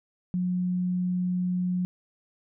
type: tone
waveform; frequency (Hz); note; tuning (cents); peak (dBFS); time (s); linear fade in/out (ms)
sine; 180.6; F#3; -42; -24; 0.34-1.85; 0
effects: none